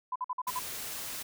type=tone bursts; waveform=sine; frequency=1005 Hz; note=B5; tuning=30 cents sharp; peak=-30 dBFS; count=6; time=0.12-0.592 s; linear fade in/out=5 ms; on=37 ms; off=50 ms
type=noise; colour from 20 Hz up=white; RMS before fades=-39 dBFS; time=0.47-1.23 s; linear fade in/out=10 ms
effects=none